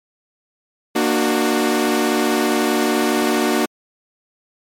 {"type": "chord", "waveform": "sawtooth", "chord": "Bb augmented", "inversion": "none", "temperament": "equal with one note detuned", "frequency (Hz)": [233.1, 298.1, 370], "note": ["Bb3", "D4", "F#4"], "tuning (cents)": [0, 26, 0], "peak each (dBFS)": -16, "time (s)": [0.95, 3.66], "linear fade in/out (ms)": 10, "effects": ["MP3 64 kbps"]}